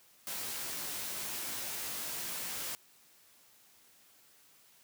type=noise with comb filter; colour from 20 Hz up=white; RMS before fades=-39 dBFS; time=0.27-2.75 s; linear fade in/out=0 ms; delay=17 ms; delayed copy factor=+0.6; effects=white hiss -63 dBFS RMS until 4.83 s + high-pass 80 Hz 12 dB/octave